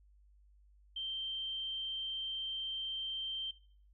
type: tone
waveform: sine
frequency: 3136 Hz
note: G7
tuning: in tune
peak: -37 dBFS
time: 0.96-3.51 s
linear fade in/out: 5 ms
effects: noise-tail reverb RT60 0.5 s tail -17 dB re dry + added 50 Hz sine -61 dBFS peak until 3.93 s